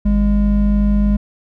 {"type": "tone pair together", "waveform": "triangle", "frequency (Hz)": [51.66, 204.8], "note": ["G#1", "G#3"], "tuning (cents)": [-8, -24], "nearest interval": "2 octaves", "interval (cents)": 2384, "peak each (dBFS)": -12, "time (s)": [0.05, 1.17], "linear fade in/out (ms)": 10, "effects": []}